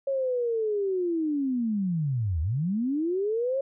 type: linear two-way sweep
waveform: sine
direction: down then up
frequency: 553 to 73.42 to 553 Hz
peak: -24 dBFS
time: 0.07-3.61 s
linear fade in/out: 5 ms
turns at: 2.41 s
effects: none